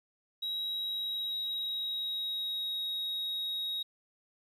sine tone with pitch glide, 3845 to 3785 Hz, B7 to A#7, -47 to +26 cents, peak -30 dBFS, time 0.42-3.83 s, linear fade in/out 10 ms, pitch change -27 cents, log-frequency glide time 0.67-2.82 s, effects tanh soft clip ceiling -31 dBFS + 11-bit

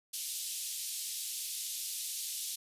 white band-pass noise, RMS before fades -39 dBFS, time 0.13-2.56 s, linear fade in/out 10 ms, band 3200 to 13000 Hz, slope 24 dB/octave, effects resampled to 32000 Hz

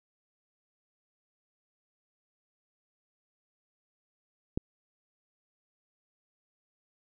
click, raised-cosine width 3 ms, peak -16 dBFS, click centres 4.575 s, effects none

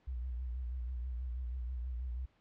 sine tone with vibrato, 61.74 Hz, B1, in tune, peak -36 dBFS, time 0.07-2.26 s, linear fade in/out 10 ms, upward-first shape sine, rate 6.2 Hz, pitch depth 79 cents each way, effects pink hiss -71 dBFS RMS until 2.4 s + low-pass 3000 Hz 12 dB/octave

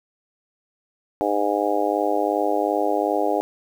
harmonic tone, 102.7 Hz, G#2, 19 cents flat, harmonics 3 / 4 / 5 / 6 / 7 / 8, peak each -26 / -26 / -26 / -26 / -26 / -26 dBFS, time 1.21-3.41 s, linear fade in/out 0 ms, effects 8-bit

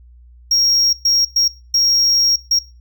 triangle tone bursts at uneven times, 5588 Hz, F8, in tune, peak -10 dBFS, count 5, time 0.51-0.93 / 1.05-1.25 / 1.36-1.48 / 1.74-2.36 / 2.51-2.59 s, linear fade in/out 5 ms, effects noise-tail reverb RT60 0.3 s tail -20 dB re dry + added 60 Hz sine -41 dBFS peak until 2.8 s

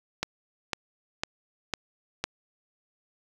click train, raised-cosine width 0.2 ms, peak -10 dBFS, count 5, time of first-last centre 0.23-2.24 s, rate 1.99 Hz, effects 7-bit

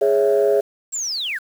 sine chord, C# minor, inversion second, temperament equal, 415.3 / 554.4 / 659.3 Hz, G#4 / C#5 / E5, 0 / 0 / 0 cents, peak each -15 / -18 / -20 dBFS, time 0.01-0.61 s, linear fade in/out 10 ms
sine linear sweep, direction down, 7700 to 1400 Hz, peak -22 dBFS, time 0.92-1.39 s, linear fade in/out 20 ms
effects tanh soft clip ceiling -7 dBFS + 7-bit

